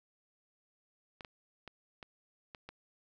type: clicks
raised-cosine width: 0.3 ms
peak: -30 dBFS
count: 6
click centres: 1.208 / 1.248 / 1.677 / 2.028 / 2.548 / 2.69 s
effects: none